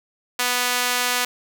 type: tone with high-pass filter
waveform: sawtooth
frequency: 246.9 Hz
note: B3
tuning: in tune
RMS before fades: -22 dBFS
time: 0.39-1.25 s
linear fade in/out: 5 ms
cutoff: 1200 Hz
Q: 0.54
effects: none